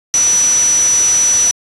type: tone in noise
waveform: sine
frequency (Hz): 5920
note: F#8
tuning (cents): 0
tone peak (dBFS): -9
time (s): 0.14-1.51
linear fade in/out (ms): 0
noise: white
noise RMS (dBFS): -20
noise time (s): 0.14-1.51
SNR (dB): +8
effects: resampled to 24000 Hz